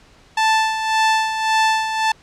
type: tone with tremolo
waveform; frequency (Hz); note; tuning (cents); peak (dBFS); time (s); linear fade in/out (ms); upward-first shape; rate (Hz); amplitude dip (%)
sawtooth; 880; A5; 0; -9; 0.37-2.12; 5; sine; 1.8; 60
effects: pink hiss -50 dBFS RMS until 2.22 s + low-pass 6000 Hz 12 dB/octave